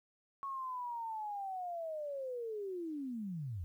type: linear sweep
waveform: sine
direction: down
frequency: 1108.7 to 77.3 Hz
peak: -38 dBFS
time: 0.43-3.64 s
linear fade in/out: 0 ms
effects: 12-bit